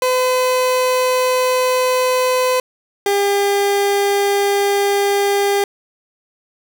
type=tone pair in turn; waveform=30% pulse; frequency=508 / 402 Hz; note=B4 / G4; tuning=+49 / +44 cents; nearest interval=major third; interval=405 cents; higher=first; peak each=-11 dBFS; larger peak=neither; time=0.02-2.6 / 3.06-5.64 s; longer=neither; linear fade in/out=2 ms; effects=none